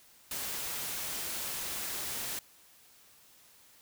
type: noise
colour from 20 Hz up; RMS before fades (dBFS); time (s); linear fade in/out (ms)
white; -37; 0.31-2.39; 2
effects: white hiss -60 dBFS RMS until 3.81 s